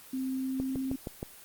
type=tone with pitch glide; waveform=sine; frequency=261.6 to 264.5 Hz; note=C4 to C4; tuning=0 to +19 cents; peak=-30 dBFS; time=0.13-0.96 s; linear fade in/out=5 ms; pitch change=+19 cents; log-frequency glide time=0.24-0.81 s
type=click train; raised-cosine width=2 ms; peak=-21 dBFS; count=5; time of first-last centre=0.6-1.229 s; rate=6.36 Hz
effects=white hiss -51 dBFS RMS until 1.44 s + Opus 24 kbps